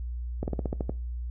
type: slowing click train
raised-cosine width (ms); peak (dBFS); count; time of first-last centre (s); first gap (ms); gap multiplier
2; -16; 8; 0.43-0.895; 49; 1.1
effects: noise-tail reverb RT60 0.3 s tail -20 dB re dry + added 60 Hz sine -31 dBFS peak until 1.3 s